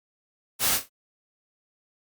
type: noise with echo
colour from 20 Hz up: white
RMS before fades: -23 dBFS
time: 0.59-0.8 s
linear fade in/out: 50 ms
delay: 32 ms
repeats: 3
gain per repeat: -10 dB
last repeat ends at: 0.896 s
effects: Opus 48 kbps